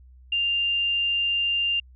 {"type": "tone", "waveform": "sine", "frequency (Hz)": 2794, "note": "F7", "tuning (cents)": 0, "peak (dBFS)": -21, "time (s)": [0.32, 1.8], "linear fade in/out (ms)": 5, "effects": ["added 63 Hz sine -47 dBFS peak until 1.95 s"]}